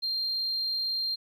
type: tone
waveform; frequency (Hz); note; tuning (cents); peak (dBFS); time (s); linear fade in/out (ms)
sine; 4186; C8; 0; -26; 0.02-1.16; 20
effects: tanh soft clip ceiling -24 dBFS + 11-bit